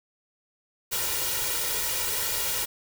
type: noise with comb filter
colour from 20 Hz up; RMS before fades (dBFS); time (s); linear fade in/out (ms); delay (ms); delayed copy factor
white; -28; 0.91-2.66; 20; 2.1; +0.8
effects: none

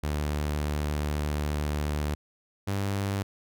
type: tone pair in turn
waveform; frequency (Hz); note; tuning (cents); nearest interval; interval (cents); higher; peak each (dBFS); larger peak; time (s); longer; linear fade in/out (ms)
sawtooth; 74.3 / 99.18; D2 / G2; +21 / +21; perfect fourth; 500; second; -23; neither; 0.03-2.15 / 2.67-3.23; first; 10
effects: none

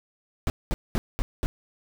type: noise bursts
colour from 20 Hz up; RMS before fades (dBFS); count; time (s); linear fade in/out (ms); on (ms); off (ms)
brown; -24; 5; 0.47-1.46; 0; 30; 210
effects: none

